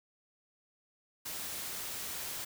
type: noise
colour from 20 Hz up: white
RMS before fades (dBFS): -40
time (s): 1.25-2.45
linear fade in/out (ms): 10
effects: none